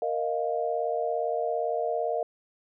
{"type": "chord", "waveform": "sine", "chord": "Bb suspended fourth", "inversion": "none", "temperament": "just", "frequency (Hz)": [466.2, 621.6, 699.2], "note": ["Bb4", "Eb5", "F5"], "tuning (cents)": [0, -2, 2], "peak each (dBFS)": -30, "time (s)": [0.02, 2.23], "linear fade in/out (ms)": 2, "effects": []}